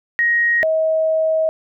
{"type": "tone pair in turn", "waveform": "sine", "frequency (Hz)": [1881, 637.2], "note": ["A#6", "D#5"], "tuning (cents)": [15, 41], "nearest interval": "octave + perfect fifth", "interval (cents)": 1874, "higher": "first", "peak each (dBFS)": [-13, -14], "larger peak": "first", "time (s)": [[0.19, 0.63], [0.63, 1.49]], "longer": "second", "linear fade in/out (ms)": 0, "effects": []}